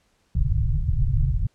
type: low-pass noise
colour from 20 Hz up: pink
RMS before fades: -21 dBFS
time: 0.35-1.47 s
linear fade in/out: 5 ms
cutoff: 150 Hz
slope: 96 dB/octave
effects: pink hiss -66 dBFS RMS until 1.54 s + low-pass 9000 Hz 12 dB/octave